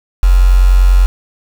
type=tone with quantisation; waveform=sine; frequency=45.26 Hz; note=F#1; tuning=37 cents flat; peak=-4 dBFS; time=0.23-1.06 s; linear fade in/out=0 ms; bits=4; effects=none